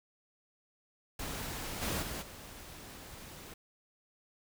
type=noise with level steps; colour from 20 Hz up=pink; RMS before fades=-40 / -35 / -40 / -49 dBFS; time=1.19-3.54 s; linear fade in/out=5 ms; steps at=1.81 / 2.01 / 2.21 s; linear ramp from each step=20 ms; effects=none